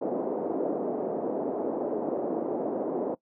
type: band-pass noise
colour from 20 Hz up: pink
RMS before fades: -30 dBFS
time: 0.01-3.15 s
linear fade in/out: 10 ms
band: 270 to 660 Hz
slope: 24 dB/octave
effects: noise-tail reverb RT60 0.1 s tail -21 dB re dry